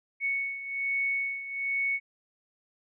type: beating tone pair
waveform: sine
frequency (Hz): 2217 / 2218.2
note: C#7 / C#7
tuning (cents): 0 / +1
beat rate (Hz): 1.2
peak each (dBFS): -29 / -34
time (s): 0.2-2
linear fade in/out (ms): 50
effects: none